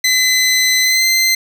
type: tone with pitch glide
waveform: 20% pulse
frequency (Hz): 2025 to 2069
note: B6 to C7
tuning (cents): +43 to -20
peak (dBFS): -6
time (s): 0.04-1.35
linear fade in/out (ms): 5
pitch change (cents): +37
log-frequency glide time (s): 0.83-1.05
effects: none